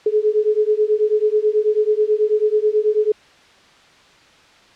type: beating tone pair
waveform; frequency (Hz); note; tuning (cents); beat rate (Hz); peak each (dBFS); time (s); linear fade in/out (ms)
sine; 421.7 / 430.9; G#4 / A4; +26 / -36; 9.2; -17 / -17; 0.06-3.12; 5
effects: white hiss -49 dBFS RMS until 4.75 s + low-pass 4000 Hz 12 dB/octave